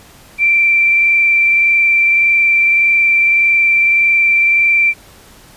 sine tone with frequency modulation, 2349 Hz, D7, in tune, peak -8 dBFS, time 0.38-4.94 s, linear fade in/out 50 ms, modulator 21.7 Hz, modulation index 0.86, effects pink hiss -42 dBFS RMS until 5.56 s + resampled to 32000 Hz

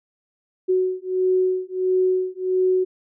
sine beating tone pair, 370.1 / 371.6 Hz, F#4 / F#4, 0 / +7 cents, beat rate 1.5 Hz, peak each -21 dBFS, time 0.68-2.85 s, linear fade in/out 20 ms, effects none

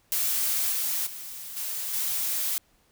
blue noise with level steps, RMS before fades -26 / -28 / -39 / -32 / -28 dBFS, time 0.12-2.58 s, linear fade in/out 0 ms, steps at 0.71 / 1.06 / 1.56 / 1.93 s, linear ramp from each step 10 ms, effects pink hiss -65 dBFS RMS until 2.91 s

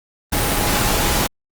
sine tone in noise, 830.6 Hz, G#5, in tune, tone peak -28 dBFS, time 0.32-1.27 s, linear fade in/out 10 ms, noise pink, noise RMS -18 dBFS, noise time 0.32-1.27 s, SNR -13 dB, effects Opus 24 kbps

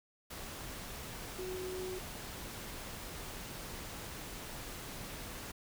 sine tone in noise, 370 Hz, F#4, in tune, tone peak -39 dBFS, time 1.38-1.99 s, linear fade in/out 10 ms, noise pink, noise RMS -45 dBFS, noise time 0.3-5.52 s, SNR +3 dB, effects none

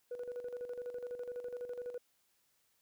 sine tone with tremolo, 489.1 Hz, B4, 17 cents flat, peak -36 dBFS, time 0.11-1.98 s, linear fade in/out 5 ms, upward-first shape square, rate 12 Hz, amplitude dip 65%, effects tanh soft clip ceiling -36 dBFS + white hiss -75 dBFS RMS until 2.81 s

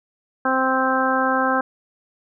harmonic tone, 261.6 Hz, C4, in tune, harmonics 1 / 2 / 3 / 4 / 5 / 6, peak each -24 / -24 / -24 / -24 / -24 / -24 dBFS, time 0.45-1.61 s, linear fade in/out 5 ms, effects none

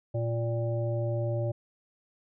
harmonic tone with a mistuned harmonic, 116.54 Hz, A#2, in tune, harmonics 1 / 3 / 5 / 7, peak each -28 / -37 / -33 / -47 dBFS, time 0.14-1.52 s, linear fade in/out 10 ms, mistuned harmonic 7, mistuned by -40 cents, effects none

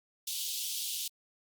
pink high-pass noise, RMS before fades -36 dBFS, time 0.27-1.08 s, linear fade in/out 5 ms, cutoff 3000 Hz, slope 48 dB/octave, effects Opus 48 kbps

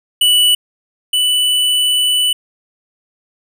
square tone pair in turn, 2960 / 2977 Hz, F#7 / F#7, 0 / +10 cents, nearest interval unison, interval 10 cents, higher second, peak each -9 / -12 dBFS, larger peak first, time 0.21-0.55 / 1.13-2.33 s, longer second, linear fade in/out 5 ms, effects none

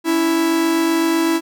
45% pulse tone pair together, 281.7 / 329.6 Hz, C#4 / E4, +28 / 0 cents, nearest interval minor third, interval 272 cents, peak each -24 / -15 dBFS, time 0.04-1.41 s, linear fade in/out 50 ms, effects none

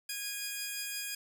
10% pulse tone pair together, 1641.9 / 2460 Hz, G#6 / D#7, -20 / -20 cents, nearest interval perfect fifth, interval 700 cents, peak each -32 / -29 dBFS, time 0.09-1.15 s, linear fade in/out 5 ms, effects none

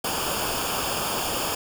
pink noise with comb filter, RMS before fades -27 dBFS, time 0.04-1.55 s, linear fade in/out 5 ms, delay 0.5 ms, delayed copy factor -0.75, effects none

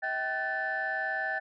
sine tone cluster, 641 / 774 / 1514 / 1759 Hz, E5 / G5 / F#6 / A6, -49 / -22 / +39 / -1 cents, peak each -37 / -35 / -35 / -31 dBFS, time 0.02-1.4 s, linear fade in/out 20 ms, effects tanh soft clip ceiling -22 dBFS

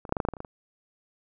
clicks, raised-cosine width 1 ms, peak -25 / -24 / -9 / -14 / -11 / -13 / -11 / -22 / -29 / -21 / -27 dBFS, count 11, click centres 0.052 / 0.093 / 0.124 / 0.168 / 0.202 / 0.251 / 0.287 / 0.337 / 0.368 / 0.404 / 0.448 s, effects none

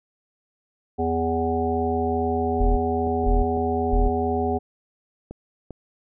harmonic tone, 82.41 Hz, E2, in tune, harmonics 1 / 3 / 5 / 7 / 9 / 10, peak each -28 / -27 / -25 / -35 / -26 / -38 dBFS, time 0.98-4.59 s, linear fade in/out 20 ms
triangle tone bursts, 43.65 Hz, F1, in tune, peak -15 dBFS, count 3, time 2.6-4.09 s, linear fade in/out 10 ms, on 170 ms, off 490 ms
clicks, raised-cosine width 2 ms, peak -22 dBFS, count 6, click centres 3.071 / 3.24 / 3.572 / 4.058 / 5.31 / 5.707 s
effects none

